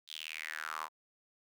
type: tone with high-pass filter sweep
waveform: sawtooth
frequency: 78.4 Hz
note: D#2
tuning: 14 cents sharp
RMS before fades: -42 dBFS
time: 0.07-0.89 s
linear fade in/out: 50 ms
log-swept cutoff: 3700 to 970 Hz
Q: 5.4
effects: none

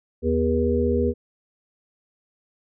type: harmonic tone with a mistuned harmonic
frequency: 80.7 Hz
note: E2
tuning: 36 cents flat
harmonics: 1 / 3 / 5 / 6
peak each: -24 / -24 / -24 / -24 dBFS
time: 0.22-1.14 s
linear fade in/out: 50 ms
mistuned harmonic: 6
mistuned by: -18 cents
effects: none

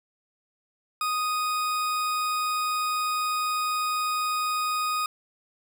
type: tone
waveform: 40% pulse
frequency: 1244 Hz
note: D#6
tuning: 1 cent flat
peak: -24 dBFS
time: 1.01-5.06 s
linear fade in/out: 2 ms
effects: none

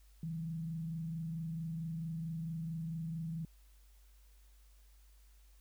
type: tone with frequency modulation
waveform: sine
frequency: 163 Hz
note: E3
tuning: 19 cents flat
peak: -37 dBFS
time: 0.23-3.45 s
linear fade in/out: 2 ms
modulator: 24.5 Hz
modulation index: 0.35
effects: added 50 Hz sine -59 dBFS peak until 5.6 s + white hiss -71 dBFS RMS until 5.6 s

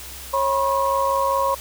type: tone cluster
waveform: sine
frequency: 547 / 974 / 1079 Hz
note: C#5 / B5 / C#6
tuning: -23 / -24 / -47 cents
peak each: -22 dBFS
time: 0.33-1.55 s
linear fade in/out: 10 ms
effects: added 64 Hz sine -41 dBFS peak until 1.6 s + white hiss -37 dBFS RMS until 1.6 s

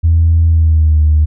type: tone with pitch glide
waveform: sine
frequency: 82.41 to 76.45 Hz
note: E2 to D#2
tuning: 0 to -30 cents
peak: -5 dBFS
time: 0.03-1.26 s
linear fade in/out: 20 ms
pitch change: -130 cents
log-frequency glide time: 0.46-1 s
effects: tanh soft clip ceiling -2 dBFS

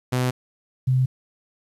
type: tone pair in turn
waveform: sawtooth / sine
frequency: 126.3 / 129.18 Hz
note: B2 / C3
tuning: +39 / -22 cents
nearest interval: unison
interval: 39 cents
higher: second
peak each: -16 dBFS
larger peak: neither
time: 0.12-0.31 / 0.87-1.06 s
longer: neither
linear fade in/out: 10 ms
effects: resampled to 32000 Hz + 9-bit

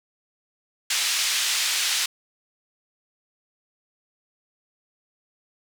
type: band-pass noise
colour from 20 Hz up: pink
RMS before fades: -24 dBFS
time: 0.9-2.06 s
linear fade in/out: 5 ms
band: 2700 to 7600 Hz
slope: 12 dB/octave
effects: none

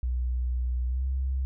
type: tone with pitch glide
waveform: sine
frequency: 61.74 to 65.79 Hz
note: B1 to C2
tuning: 0 to +10 cents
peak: -25 dBFS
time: 0.03-1.45 s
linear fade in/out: 0 ms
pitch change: +110 cents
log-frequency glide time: 0.87-1.05 s
effects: none

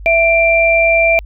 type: tone pair together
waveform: sine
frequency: 663 / 2363 Hz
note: E5 / D7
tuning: +10 / +10 cents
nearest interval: octave + minor seventh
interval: 2200 cents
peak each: -11 dBFS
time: 0.06-1.19 s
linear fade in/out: 0 ms
effects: added 50 Hz sine -28 dBFS peak until 1.25 s

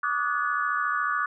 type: tone cluster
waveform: sine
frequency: 1151 / 1225 / 1463 / 1711 Hz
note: D6 / D#6 / F#6 / A6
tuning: -35 / -27 / -20 / -49 cents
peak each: -28 / -30 / -28 / -33 dBFS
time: 0.03-1.26 s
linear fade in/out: 5 ms
effects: none

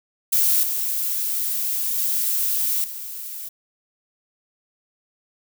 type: noise with level steps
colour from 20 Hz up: violet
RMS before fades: -18 / -24 / -22 / -33 dBFS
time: 0.32-3.49 s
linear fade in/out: 10 ms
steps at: 0.63 / 1.98 / 2.84 s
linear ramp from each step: 2 ms
effects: none

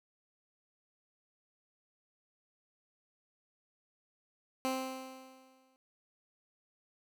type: tone with exponential decay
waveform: 15% pulse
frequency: 261.6 Hz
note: C4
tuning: in tune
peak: -24 dBFS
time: 4.65-5.76 s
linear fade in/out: 0 ms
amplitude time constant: 240 ms
effects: none

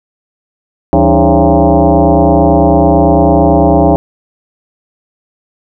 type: tone with frequency modulation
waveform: sine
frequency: 196 Hz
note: G3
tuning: in tune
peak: -4 dBFS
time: 0.93-3.96 s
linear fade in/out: 0 ms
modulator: 121 Hz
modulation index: 5.1
effects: none

